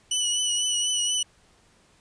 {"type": "tone with vibrato", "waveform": "20% pulse", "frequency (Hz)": 2955, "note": "F#7", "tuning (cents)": -3, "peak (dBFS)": -17, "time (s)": [0.11, 1.23], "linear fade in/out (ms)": 5, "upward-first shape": "triangle", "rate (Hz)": 4.1, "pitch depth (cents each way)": 35, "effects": ["pink hiss -60 dBFS RMS until 2 s", "resampled to 22050 Hz"]}